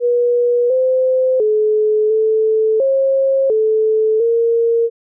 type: tone with pitch steps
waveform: sine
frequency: 483.1 / 516 / 428.3 / 438 / 539 / 436.4 / 463 Hz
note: B4 / C5 / A4 / A4 / C#5 / A4 / A#4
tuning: -38 / -24 / -47 / -8 / -49 / -14 / -12 cents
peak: -11 dBFS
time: 0-4.9 s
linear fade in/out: 50 ms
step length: 700 ms
effects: none